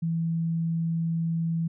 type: tone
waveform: sine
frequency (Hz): 165.2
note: E3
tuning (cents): +4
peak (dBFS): -24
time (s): 0.02-1.68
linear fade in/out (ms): 10
effects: none